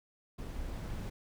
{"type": "noise with level ramp", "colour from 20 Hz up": "brown", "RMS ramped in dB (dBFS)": [-41, -38], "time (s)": [0.38, 1.1], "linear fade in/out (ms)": 10, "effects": []}